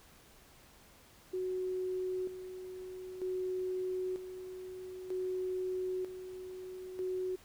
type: tone with tremolo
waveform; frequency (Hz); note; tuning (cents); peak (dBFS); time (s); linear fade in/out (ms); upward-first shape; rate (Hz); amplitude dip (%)
sine; 370; F#4; 0; -33; 1.33-7.36; 10; square; 0.53; 65
effects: pink hiss -60 dBFS RMS until 7.44 s